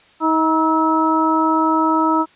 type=harmonic tone with a mistuned harmonic; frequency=317.5 Hz; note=D#4; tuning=35 cents sharp; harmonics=1 / 2 / 3 / 4; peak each=-17 / -25 / -18 / -19 dBFS; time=0.2-2.26 s; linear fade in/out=50 ms; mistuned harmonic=4; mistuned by=+39 cents; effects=white hiss -51 dBFS RMS until 2.35 s + resampled to 8000 Hz